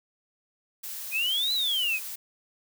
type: noise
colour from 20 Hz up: blue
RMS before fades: -37 dBFS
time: 0.83-2.16 s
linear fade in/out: 10 ms
type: exponential two-way sweep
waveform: sine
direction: up then down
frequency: 2439 to 4064 to 2439 Hz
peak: -24 dBFS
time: 1.11-2 s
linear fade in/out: 50 ms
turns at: 1.53 s
effects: none